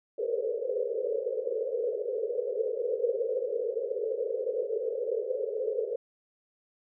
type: band-pass noise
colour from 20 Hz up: white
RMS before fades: -31 dBFS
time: 0.18-5.96 s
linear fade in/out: 5 ms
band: 420 to 530 Hz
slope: 96 dB/octave
effects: none